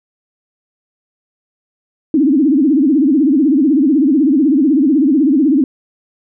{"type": "tone with vibrato", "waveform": "sine", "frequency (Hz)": 286.6, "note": "D4", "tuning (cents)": -42, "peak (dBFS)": -8, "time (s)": [2.14, 5.64], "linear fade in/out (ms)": 2, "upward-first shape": "triangle", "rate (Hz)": 16, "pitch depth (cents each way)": 270, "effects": []}